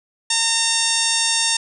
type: harmonic tone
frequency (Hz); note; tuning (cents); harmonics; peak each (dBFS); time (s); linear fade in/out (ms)
913; A#5; -36; 1 / 2 / 3 / 4 / 5 / 6 / 7 / 8 / 9 / 10; -29 / -28 / -27 / -23 / -28 / -23 / -26 / -28 / -27 / -25; 0.3-1.57; 5
effects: none